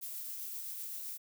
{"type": "noise with tremolo", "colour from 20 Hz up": "violet", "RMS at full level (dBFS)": -41, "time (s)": [0.01, 1.18], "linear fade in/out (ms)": 20, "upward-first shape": "triangle", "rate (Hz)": 7.7, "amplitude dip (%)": 25, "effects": []}